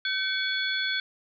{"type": "tone cluster", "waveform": "sine", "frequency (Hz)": [1532, 2249, 3427, 4363], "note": ["G6", "C#7", "A7", "C#8"], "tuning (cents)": [-40, 24, -46, -28], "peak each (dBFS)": [-29, -34, -30, -34], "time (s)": [0.05, 1], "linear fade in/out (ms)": 2, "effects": []}